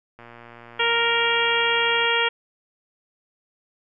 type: click train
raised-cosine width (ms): 0.5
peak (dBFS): -28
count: 221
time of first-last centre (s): 0.19-2.054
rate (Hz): 118
type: harmonic tone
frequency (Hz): 466.2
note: A#4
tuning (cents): 0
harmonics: 1 / 2 / 3 / 4 / 5 / 6 / 7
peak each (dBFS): -26 / -26 / -26 / -26 / -26 / -26 / -26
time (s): 0.79-2.29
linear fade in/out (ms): 10
effects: none